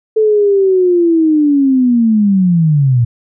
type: linear sweep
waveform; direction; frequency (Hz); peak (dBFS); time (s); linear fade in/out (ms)
sine; down; 440 to 114.8; -7; 0.16-3.05; 10
effects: none